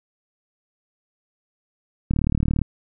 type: click train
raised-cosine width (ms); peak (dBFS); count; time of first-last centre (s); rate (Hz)
5; -9; 20; 2.11-2.617; 37.5
effects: none